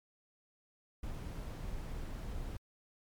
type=noise; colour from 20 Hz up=brown; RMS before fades=-41 dBFS; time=1.03-2.57 s; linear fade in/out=5 ms; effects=MP3 96 kbps